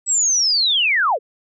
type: linear sweep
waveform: sine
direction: down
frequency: 7930 to 389.7 Hz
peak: -14 dBFS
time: 0.06-1.19 s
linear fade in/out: 50 ms
effects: none